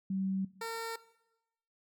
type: tone pair in turn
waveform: sine / 15% pulse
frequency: 191.6 / 455.7 Hz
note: G3 / A#4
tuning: -39 / -39 cents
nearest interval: octave + minor third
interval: 1500 cents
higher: second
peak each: -31 / -30 dBFS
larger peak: second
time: 0.1-0.45 / 0.61-0.96 s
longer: neither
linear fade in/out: 5 ms
effects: noise-tail reverb RT60 0.9 s tail -18 dB re dry